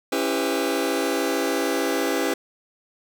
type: chord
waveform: sawtooth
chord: C# half-diminished seventh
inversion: none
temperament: just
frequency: 277.2 / 332.6 / 399.1 / 498.9 Hz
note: C#4 / E4 / G4 / B4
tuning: 0 / +16 / +31 / +17 cents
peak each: -23 dBFS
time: 0.12-2.34 s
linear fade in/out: 5 ms
effects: none